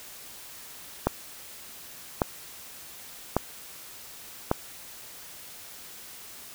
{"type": "click train", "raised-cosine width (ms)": 1, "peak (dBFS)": -7, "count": 4, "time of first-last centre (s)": [1.07, 4.514], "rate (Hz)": 0.871, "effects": ["white hiss -45 dBFS RMS until 6.54 s"]}